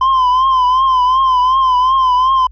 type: tone with vibrato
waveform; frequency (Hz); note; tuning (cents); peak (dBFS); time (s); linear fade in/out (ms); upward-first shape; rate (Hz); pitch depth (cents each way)
triangle; 1029; C6; -29; -7; 0.01-2.47; 5; triangle; 2.7; 77
effects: added 53 Hz sine -34 dBFS peak until 2.51 s + resampled to 11025 Hz